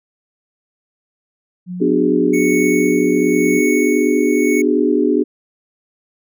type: tone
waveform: sine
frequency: 180 Hz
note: F#3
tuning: 47 cents flat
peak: -23 dBFS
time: 1.66-3.62 s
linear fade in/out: 50 ms
type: chord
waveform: sine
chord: G# half-diminished seventh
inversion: first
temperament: just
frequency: 249.2 / 299 / 373.8 / 415.3 Hz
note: B3 / D4 / F#4 / G#4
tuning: +16 / +31 / +18 / 0 cents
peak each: -18 / -16 / -18 / -18 dBFS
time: 1.8-5.24 s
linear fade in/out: 20 ms
type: tone with tremolo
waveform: square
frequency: 2217 Hz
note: C#7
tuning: in tune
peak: -20 dBFS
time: 2.33-4.62 s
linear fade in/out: 10 ms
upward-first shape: sine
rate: 0.95 Hz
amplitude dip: 60%
effects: none